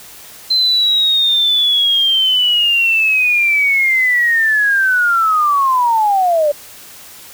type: linear sweep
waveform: sine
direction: down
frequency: 4101 to 570 Hz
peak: -10 dBFS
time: 0.5-6.52 s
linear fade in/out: 10 ms
effects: white hiss -37 dBFS RMS until 7.33 s